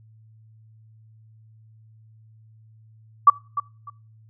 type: tone with echo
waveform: sine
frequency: 1151 Hz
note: D6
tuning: 35 cents flat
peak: -6 dBFS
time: 3.27-3.3 s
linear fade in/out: 5 ms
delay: 300 ms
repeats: 2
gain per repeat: -14 dB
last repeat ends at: 3.9 s
effects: noise-tail reverb RT60 0.4 s tail -24 dB re dry + added 110 Hz sine -49 dBFS peak until 4.29 s